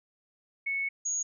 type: tone pair in turn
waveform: sine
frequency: 2208 / 6670 Hz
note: C#7 / G#8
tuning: -7 / +7 cents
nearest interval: octave + perfect fifth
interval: 1914 cents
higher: second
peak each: -28 dBFS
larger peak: neither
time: 0.66-0.89 / 1.05-1.23 s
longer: first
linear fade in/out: 10 ms
effects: none